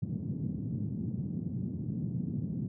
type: band-pass noise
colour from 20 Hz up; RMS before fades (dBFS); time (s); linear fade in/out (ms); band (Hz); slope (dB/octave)
white; -35; 0.02-2.68; 5; 110 to 210; 24
effects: none